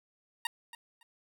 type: tone with echo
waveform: 15% pulse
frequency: 932.3 Hz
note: A#5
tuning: in tune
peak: -24 dBFS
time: 0.45-0.47 s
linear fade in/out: 2 ms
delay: 280 ms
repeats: 2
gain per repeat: -14 dB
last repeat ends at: 1.03 s
effects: none